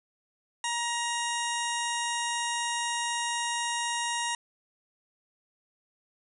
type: harmonic tone with a mistuned harmonic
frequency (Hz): 944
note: A#5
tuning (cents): +22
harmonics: 1 / 2 / 3 / 4 / 6 / 7 / 8 / 9 / 10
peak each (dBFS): -32 / -35 / -37 / -38 / -40 / -40 / -41 / -42 / -42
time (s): 0.64-4.35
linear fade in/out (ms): 2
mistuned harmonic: 9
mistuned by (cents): +36
effects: none